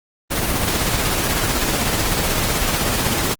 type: noise with tremolo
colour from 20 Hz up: pink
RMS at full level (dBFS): -18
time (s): 0.3-3.35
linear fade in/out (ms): 20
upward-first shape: triangle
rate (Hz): 16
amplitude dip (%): 35
effects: Opus 24 kbps